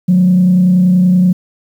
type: tone with frequency modulation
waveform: sine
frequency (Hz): 181.7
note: F#3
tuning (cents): -31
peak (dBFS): -5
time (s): 0.08-1.33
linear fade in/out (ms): 10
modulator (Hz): 30.5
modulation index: 0.31
effects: tanh soft clip ceiling -2 dBFS + 7-bit